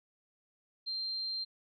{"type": "tone", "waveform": "sine", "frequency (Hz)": 4164, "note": "C8", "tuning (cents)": -9, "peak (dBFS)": -34, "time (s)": [0.86, 1.45], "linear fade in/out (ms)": 20, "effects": []}